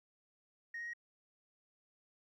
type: tone with pitch steps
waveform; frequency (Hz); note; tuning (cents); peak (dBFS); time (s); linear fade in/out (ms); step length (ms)
sine; 1864.7 / 1877.7 / 1890.7; A#6 / A#6 / A#6; 0 / +12 / +24; -39; 0.74-0.935; 5; 65
effects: tanh soft clip ceiling -38 dBFS + 13-bit